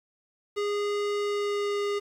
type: tone with pitch glide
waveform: square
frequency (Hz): 410.9 to 407.8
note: G#4 to G#4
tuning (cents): -18 to -32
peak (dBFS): -27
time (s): 0.56-2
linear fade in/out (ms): 20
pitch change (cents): -14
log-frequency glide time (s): 1.19-1.8
effects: low-pass 6000 Hz 12 dB/octave + 9-bit